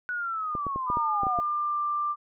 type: linear sweep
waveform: sine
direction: down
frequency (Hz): 1482 to 690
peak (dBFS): -28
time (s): 0.09-1.4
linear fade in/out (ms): 0
type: clicks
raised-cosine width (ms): 2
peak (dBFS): -21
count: 8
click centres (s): 0.552 / 0.667 / 0.76 / 0.901 / 0.971 / 1.234 / 1.268 / 1.388
type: tone with pitch glide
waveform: sine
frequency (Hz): 1207 to 1184.2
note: D6 to D6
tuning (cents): +47 to +14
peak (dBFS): -25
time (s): 0.86-2.16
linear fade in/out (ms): 50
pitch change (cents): -33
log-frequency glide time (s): 1.24-1.81
effects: none